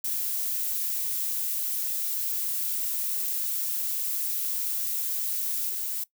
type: noise with level steps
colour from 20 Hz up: violet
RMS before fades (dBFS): -29 / -31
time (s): 0.04-6.04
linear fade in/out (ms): 5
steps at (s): 5.69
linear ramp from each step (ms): 10
effects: noise-tail reverb RT60 0.1 s tail -20 dB re dry